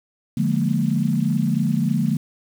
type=chord; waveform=sine; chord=Bb dominant seventh; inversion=first; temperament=just; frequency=145.68 / 174.81 / 209.8 / 233.1 Hz; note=D3 / F3 / Ab3 / Bb3; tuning=-14 / +2 / +18 / 0 cents; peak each=-23 dBFS; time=0.37-2.17 s; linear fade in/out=5 ms; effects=7-bit